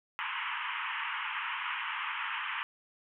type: band-pass noise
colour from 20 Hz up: pink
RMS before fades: -36 dBFS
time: 0.19-2.63 s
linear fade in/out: 0 ms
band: 890 to 3100 Hz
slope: 96 dB/octave
effects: none